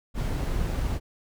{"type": "noise with amplitude modulation", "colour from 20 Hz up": "brown", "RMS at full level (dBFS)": -26, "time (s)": [0.14, 1], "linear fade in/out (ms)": 50, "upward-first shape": "sine", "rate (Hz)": 211, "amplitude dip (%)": 25, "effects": []}